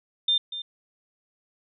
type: tone with echo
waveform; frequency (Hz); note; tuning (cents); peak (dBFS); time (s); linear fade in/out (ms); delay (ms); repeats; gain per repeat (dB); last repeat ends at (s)
sine; 3600; A7; +39; -19; 0.28-0.38; 5; 240; 1; -12; 0.62
effects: none